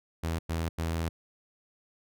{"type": "tone bursts at uneven times", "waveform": "sawtooth", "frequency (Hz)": 82.1, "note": "E2", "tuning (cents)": -6, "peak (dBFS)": -25, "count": 3, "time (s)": [[0.23, 0.39], [0.49, 0.69], [0.78, 1.09]], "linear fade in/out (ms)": 10, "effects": []}